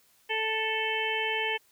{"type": "harmonic tone", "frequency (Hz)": 440, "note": "A4", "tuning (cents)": 0, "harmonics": [1, 2, 4, 5, 6, 7], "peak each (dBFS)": [-34, -34, -34, -34, -34, -34], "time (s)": [0.29, 1.58], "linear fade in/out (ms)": 20, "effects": ["white hiss -64 dBFS RMS until 1.71 s"]}